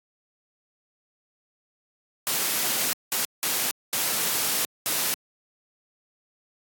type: noise bursts at uneven times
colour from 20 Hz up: white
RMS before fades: -25 dBFS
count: 5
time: 2.27-2.93 / 3.12-3.25 / 3.43-3.71 / 3.93-4.65 / 4.86-5.14 s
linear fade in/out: 0 ms
effects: high-pass 150 Hz 12 dB/octave + AAC 64 kbps